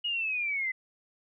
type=linear sweep; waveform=sine; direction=down; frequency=2900 to 2015 Hz; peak=-28 dBFS; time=0.04-0.72 s; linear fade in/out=10 ms; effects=none